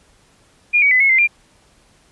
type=tone with pitch steps; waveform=sine; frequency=2423 / 2259 / 2015 / 2182 / 2078 / 2389 Hz; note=D#7 / C#7 / B6 / C#7 / C7 / D7; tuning=-47 / +32 / +34 / -28 / -12 / +29 cents; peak=-10 dBFS; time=0.73-1.276 s; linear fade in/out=20 ms; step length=91 ms; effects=pink hiss -54 dBFS RMS until 2.11 s + resampled to 24000 Hz